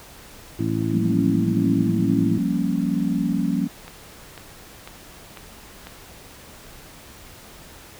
harmonic tone, 55 Hz, A1, in tune, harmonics 2 / 3 / 4 / 5 / 6, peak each -26 / -28 / -29 / -27 / -26 dBFS, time 0.59-2.38 s, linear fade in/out 5 ms
sine chord, G half-diminished seventh, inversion third, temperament equal, 174.61 / 196 / 233.1 / 277.2 Hz, F3 / G3 / Bb3 / Db4, 0 / 0 / 0 / 0 cents, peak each -25 dBFS, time 0.92-3.68 s, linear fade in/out 20 ms
click train, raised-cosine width 0.3 ms, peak -21 dBFS, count 5, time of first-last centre 3.88-5.87 s, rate 2.01 Hz
effects pink hiss -44 dBFS RMS until 7.99 s

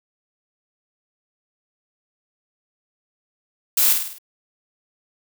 blue noise with echo, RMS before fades -17 dBFS, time 3.77-3.93 s, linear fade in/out 5 ms, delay 51 ms, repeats 5, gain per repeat -5 dB, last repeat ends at 4.185 s, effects none

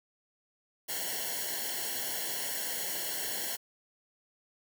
white noise with comb filter, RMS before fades -35 dBFS, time 0.88-3.57 s, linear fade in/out 20 ms, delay 0.81 ms, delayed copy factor -0.95, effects none

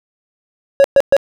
triangle tone bursts, 554.4 Hz, C#5, in tune, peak -3 dBFS, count 3, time 0.8-1.166 s, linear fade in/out 0 ms, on 42 ms, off 120 ms, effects none

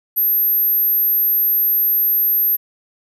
sine tone, 12840 Hz, G9, 40 cents sharp, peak -13 dBFS, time 0.16-2.57 s, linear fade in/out 20 ms, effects none

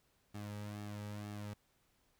sawtooth tone with flanger, 103.83 Hz, G#2, in tune, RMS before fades -45 dBFS, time 0.34-1.54 s, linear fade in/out 10 ms, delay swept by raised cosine 2 to 2.86 ms, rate 2.1 Hz, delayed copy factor -0.65, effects pink hiss -75 dBFS RMS until 2.19 s

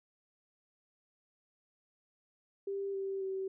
sine tone with pitch steps, 395.1 / 388.9 / 383 Hz, G4 / G4 / G4, +14 / -14 / -40 cents, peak -34 dBFS, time 2.67-3.48 s, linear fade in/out 5 ms, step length 270 ms, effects none

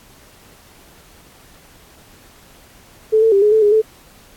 sine tone with pitch steps, 436.6 / 448 / 395.4 / 419.7 / 438.3 / 413.9 / 437.4 Hz, A4 / A4 / G4 / G#4 / A4 / G#4 / A4, -13 / +31 / +15 / +18 / -7 / -6 / -10 cents, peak -9 dBFS, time 3.12-3.82 s, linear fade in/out 20 ms, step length 100 ms, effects pink hiss -47 dBFS RMS until 4.36 s + AAC 64 kbps

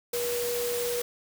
sine tone in noise, 481.3 Hz, B4, 45 cents flat, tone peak -28 dBFS, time 0.13-1.02 s, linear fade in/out 5 ms, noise white, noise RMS -34 dBFS, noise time 0.13-1.02 s, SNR +3 dB, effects none

